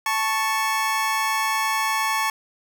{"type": "tone pair together", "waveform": "25% pulse", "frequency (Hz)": [880, 1108.7], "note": ["A5", "C#6"], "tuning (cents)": [0, 0], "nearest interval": "major third", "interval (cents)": 400, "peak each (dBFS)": -20, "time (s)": [0.06, 2.3], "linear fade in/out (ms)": 2, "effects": []}